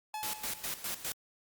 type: tone with exponential decay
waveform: 45% pulse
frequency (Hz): 858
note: A5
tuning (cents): -44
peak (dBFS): -35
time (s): 0.14-0.93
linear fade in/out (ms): 2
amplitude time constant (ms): 170
type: noise with tremolo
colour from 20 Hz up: white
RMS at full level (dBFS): -36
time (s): 0.23-1.12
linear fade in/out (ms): 0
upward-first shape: square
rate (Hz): 4.9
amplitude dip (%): 75
effects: Opus 48 kbps